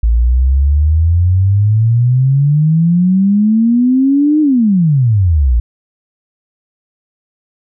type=exponential two-way sweep; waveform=sine; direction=up then down; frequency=55 to 310 to 55 Hz; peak=-7 dBFS; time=0.03-5.6 s; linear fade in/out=5 ms; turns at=4.41 s; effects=none